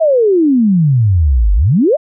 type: exponential two-way sweep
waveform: sine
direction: down then up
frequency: 669 to 46.25 to 669 Hz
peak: -7 dBFS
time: 0-1.97 s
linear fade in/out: 20 ms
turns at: 1.54 s
effects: none